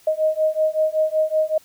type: beating tone pair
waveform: sine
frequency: 622.3 / 627.6 Hz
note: D#5 / D#5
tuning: 0 / +15 cents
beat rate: 5.3 Hz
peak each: -20 dBFS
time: 0.07-1.58 s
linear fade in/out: 5 ms
effects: white hiss -53 dBFS RMS until 1.64 s